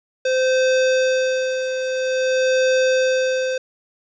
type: tone with tremolo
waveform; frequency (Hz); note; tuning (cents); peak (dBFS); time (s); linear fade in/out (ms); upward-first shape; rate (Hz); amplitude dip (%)
square; 517; C5; -21; -15; 0.25-3.58; 5; sine; 0.5; 55
effects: resampled to 16000 Hz + 8-bit